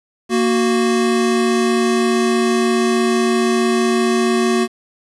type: tone pair together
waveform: square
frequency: 232.7 / 369.4 Hz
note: A#3 / F#4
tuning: -3 / -3 cents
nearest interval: minor sixth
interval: 800 cents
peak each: -17 dBFS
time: 0.29-4.68 s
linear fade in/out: 50 ms
effects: resampled to 24000 Hz + 7-bit